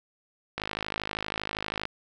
click train, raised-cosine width 0.3 ms, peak -14 dBFS, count 68, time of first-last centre 0.58-1.854 s, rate 52.6 Hz, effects none

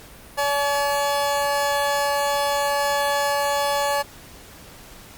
30% pulse tone pair together, 570 / 854.6 Hz, C#5 / G#5, +48 / +49 cents, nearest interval perfect fifth, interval 701 cents, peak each -20 / -20 dBFS, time 0.37-4.03 s, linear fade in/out 20 ms, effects pink hiss -44 dBFS RMS until 5.17 s + Opus 48 kbps

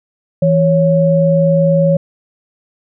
sine tone pair together, 164.82 / 554.4 Hz, E3 / C#5, 0 / 0 cents, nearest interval octave + major sixth, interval 2100 cents, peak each -11 dBFS, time 0.42-1.97 s, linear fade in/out 5 ms, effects none

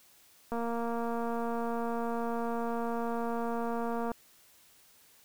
click train, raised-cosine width 1 ms, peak -22 dBFS, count 839, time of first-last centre 0.52-4.117 s, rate 233 Hz, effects white hiss -61 dBFS RMS until 5.24 s

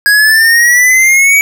square exponential sweep, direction up, 1647 to 2284 Hz, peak -5 dBFS, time 0.06-1.41 s, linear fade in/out 0 ms, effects none

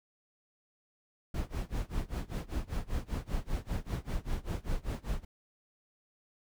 brown noise with tremolo, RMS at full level -32 dBFS, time 1.34-5.25 s, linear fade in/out 5 ms, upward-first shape sine, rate 5.1 Hz, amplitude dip 95%, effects none

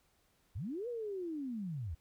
sine linear two-way sweep, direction up then down, 68.5 to 493.9 to 68.5 Hz, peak -37 dBFS, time 0.55-1.95 s, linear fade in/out 10 ms, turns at 0.88 s, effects pink hiss -73 dBFS RMS until 2 s

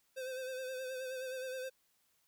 square tone with vibrato, 517 Hz, C5, 21 cents flat, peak -40 dBFS, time 0.16-1.7 s, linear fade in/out 20 ms, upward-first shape sine, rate 9.5 Hz, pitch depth 38 cents each way, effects white hiss -75 dBFS RMS until 2.27 s

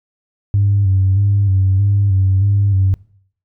sine tone with vibrato, 98 Hz, G2, in tune, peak -9 dBFS, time 0.54-2.94 s, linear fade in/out 0 ms, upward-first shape square, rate 1.6 Hz, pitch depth 45 cents each way, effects noise-tail reverb RT60 0.6 s tail -22 dB re dry + tanh soft clip ceiling -6 dBFS

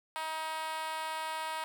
5% pulse tone with high-pass filter, 316.8 Hz, D#4, 31 cents sharp, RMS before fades -37 dBFS, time 0.16-1.64 s, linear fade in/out 0 ms, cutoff 830 Hz, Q 9, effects none

